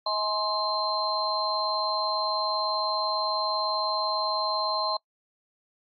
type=tone cluster; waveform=sine; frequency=637 / 839 / 1049 / 4135 Hz; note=D#5 / G#5 / C6 / C8; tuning=+41 / +17 / +4 / -21 cents; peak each=-32 / -33 / -29 / -29 dBFS; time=0.06-4.97 s; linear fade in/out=5 ms; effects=noise-tail reverb RT60 0.1 s tail -24 dB re dry + AAC 64 kbps